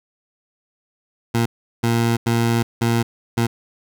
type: tone bursts at uneven times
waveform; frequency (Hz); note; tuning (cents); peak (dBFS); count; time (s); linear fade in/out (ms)
20% pulse; 116.54; A#2; 0; -11; 5; 1.34-1.46 / 1.83-2.17 / 2.26-2.63 / 2.81-3.03 / 3.37-3.47; 10
effects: none